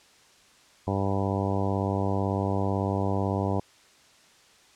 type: harmonic tone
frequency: 98 Hz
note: G2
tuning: in tune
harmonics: 1 / 2 / 3 / 4 / 5 / 6 / 7 / 8 / 9 / 10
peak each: -28 / -31 / -33 / -34 / -35 / -36 / -36 / -37 / -38 / -38 dBFS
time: 0.87-3.6 s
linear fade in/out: 5 ms
effects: white hiss -57 dBFS RMS until 4.75 s + low-pass 7000 Hz 12 dB/octave